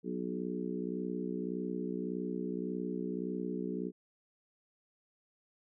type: harmonic tone with a mistuned harmonic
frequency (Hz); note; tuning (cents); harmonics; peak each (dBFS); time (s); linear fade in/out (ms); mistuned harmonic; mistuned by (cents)
61.74; B1; 0; 3 / 4 / 5 / 6 / 7; -39 / -40 / -41 / -42 / -42; 0.03-3.92; 50; 7; -19
effects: none